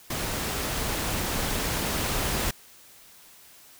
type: noise with level ramp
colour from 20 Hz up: pink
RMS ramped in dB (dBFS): -30 to -27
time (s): 0.1-2.51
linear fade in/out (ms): 5
effects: white hiss -52 dBFS RMS until 3.79 s